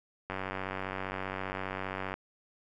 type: click train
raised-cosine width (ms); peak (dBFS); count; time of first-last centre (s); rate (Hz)
0.5; -20; 176; 0.3-2.14; 95.1
effects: none